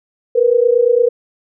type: tone pair together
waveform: sine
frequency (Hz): 466.2 / 495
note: A#4 / B4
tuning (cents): 0 / +4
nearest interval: minor second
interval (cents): 104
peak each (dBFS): -12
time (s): 0.35-1.09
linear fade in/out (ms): 10
effects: none